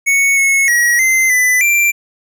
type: tone with pitch steps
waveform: square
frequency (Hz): 2216 / 2189 / 1909 / 2071 / 2000 / 2359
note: C#7 / C#7 / A#6 / C7 / B6 / D7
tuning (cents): -1 / -22 / +41 / -18 / +21 / +7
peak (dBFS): -10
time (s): 0.06-1.92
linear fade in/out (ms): 20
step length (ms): 310
effects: none